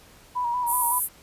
sine tone with vibrato, 970 Hz, B5, 31 cents flat, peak -23 dBFS, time 0.35-1 s, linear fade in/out 20 ms, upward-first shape square, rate 5.3 Hz, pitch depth 37 cents each way
pink band-pass noise, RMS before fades -26 dBFS, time 0.66-1.09 s, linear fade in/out 50 ms, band 10000 to 13000 Hz, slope 48 dB/octave
effects pink hiss -52 dBFS RMS until 1.22 s + resampled to 32000 Hz

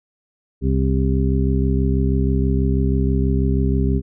harmonic tone, 66.2 Hz, C2, 21 cents sharp, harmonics 1 / 2 / 3 / 4 / 6, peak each -18 / -21 / -23 / -24 / -26 dBFS, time 0.61-4.02 s, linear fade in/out 50 ms, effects none

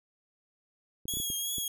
clicks, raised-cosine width 3 ms, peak -29 dBFS, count 6, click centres 1.055 / 1.138 / 1.171 / 1.201 / 1.302 / 1.583 s
10% pulse tone with vibrato, 3303 Hz, G#7, 10 cents flat, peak -24 dBFS, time 1.08-1.68 s, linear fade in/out 2 ms, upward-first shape triangle, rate 2.7 Hz, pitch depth 43 cents each way
effects none

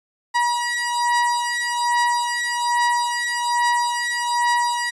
30% pulse beating tone pair, 960 / 961.2 Hz, B5 / B5, -49 / -47 cents, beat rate 1.2 Hz, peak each -19 / -19 dBFS, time 0.34-4.91 s, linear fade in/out 20 ms, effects resampled to 24000 Hz

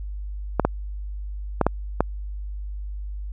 clicks, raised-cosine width 1 ms, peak -3 dBFS, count 5, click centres 0.597 / 0.65 / 1.613 / 1.666 / 2.006 s, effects added 50 Hz sine -29 dBFS peak until 3.32 s

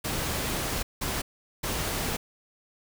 pink noise bursts at uneven times, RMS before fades -30 dBFS, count 3, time 0.04-0.83 / 1.01-1.22 / 1.63-2.17 s, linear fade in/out 10 ms, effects none

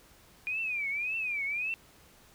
sine tone with vibrato, 2423 Hz, D#7, 47 cents flat, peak -30 dBFS, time 0.47-1.74 s, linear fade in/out 0 ms, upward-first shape triangle, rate 1.8 Hz, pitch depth 190 cents each way, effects pink hiss -59 dBFS RMS until 2.34 s

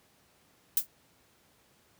violet noise with exponential decay, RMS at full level -20 dBFS, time 0.77-0.87 s, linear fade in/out 2 ms, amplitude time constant 20 ms, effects pink hiss -65 dBFS RMS until 1.99 s + high-pass 80 Hz 12 dB/octave

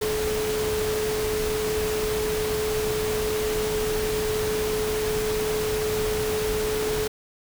sine tone in noise, 429.2 Hz, A4, 43 cents flat, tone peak -24 dBFS, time 0.01-7.08 s, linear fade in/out 10 ms, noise pink, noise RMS -30 dBFS, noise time 0.01-7.08 s, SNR +3 dB, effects none

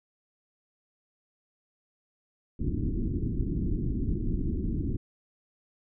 pink low-pass noise, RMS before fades -29 dBFS, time 2.59-4.97 s, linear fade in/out 10 ms, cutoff 350 Hz, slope 48 dB/octave, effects none

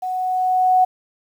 sine tone with level ramp, 740 Hz, F#5, in tune, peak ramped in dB -22 to -10 dBFS, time 0.02-0.85 s, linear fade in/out 10 ms, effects 8-bit

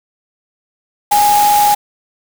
sine tone in noise, 827 Hz, G#5, 8 cents flat, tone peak -8 dBFS, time 1.11-1.75 s, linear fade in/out 10 ms, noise white, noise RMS -19 dBFS, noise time 1.11-1.75 s, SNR +8 dB, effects none

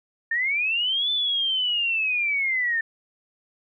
sine linear two-way sweep, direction up then down, 1787 to 3531 to 1787 Hz, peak -21 dBFS, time 0.31-2.81 s, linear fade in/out 5 ms, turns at 1.11 s, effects none

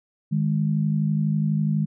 sine tone pair together, 155.09 / 207.2 Hz, D#3 / G#3, -5 / -4 cents, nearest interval perfect fourth, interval 501 cents, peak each -21 / -24 dBFS, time 0.31-1.86 s, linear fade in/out 20 ms, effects none

